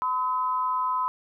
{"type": "tone pair together", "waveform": "sine", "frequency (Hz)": [1013.6, 1277], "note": ["B5", "D#6"], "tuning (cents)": [45, 45], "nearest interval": "major third", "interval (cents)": 400, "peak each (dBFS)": [-24, -30], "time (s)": [0.02, 1.08], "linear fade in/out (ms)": 0, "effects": []}